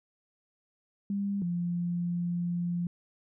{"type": "tone pair in turn", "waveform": "sine", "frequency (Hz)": [200, 173.99], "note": ["G3", "F3"], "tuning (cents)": [35, -6], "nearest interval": "major second", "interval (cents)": 241, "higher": "first", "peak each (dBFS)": -28, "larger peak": "neither", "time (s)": [[1.1, 1.42], [1.42, 2.87]], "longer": "second", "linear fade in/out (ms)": 2, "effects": []}